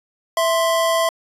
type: tone pair together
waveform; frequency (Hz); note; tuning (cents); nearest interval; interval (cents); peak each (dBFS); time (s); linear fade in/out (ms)
square; 659.6 / 1047; E5 / C6; +1 / +1; minor sixth; 800; -18 / -21; 0.37-1.09; 2
effects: resampled to 32000 Hz